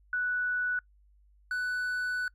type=tone pair in turn; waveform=sine / triangle; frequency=1480 / 1488.4 Hz; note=F#6 / F#6; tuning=0 / +10 cents; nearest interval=unison; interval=10 cents; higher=second; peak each=-27 dBFS; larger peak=neither; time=0.13-0.79 / 1.51-2.28 s; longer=second; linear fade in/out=2 ms; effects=noise-tail reverb RT60 0.1 s tail -24 dB re dry + added 50 Hz sine -59 dBFS peak until 2.34 s